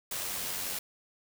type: noise with amplitude modulation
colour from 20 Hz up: white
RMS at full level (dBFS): -34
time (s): 0.11-0.79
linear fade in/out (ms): 5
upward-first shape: sine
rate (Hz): 91.9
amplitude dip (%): 30
effects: none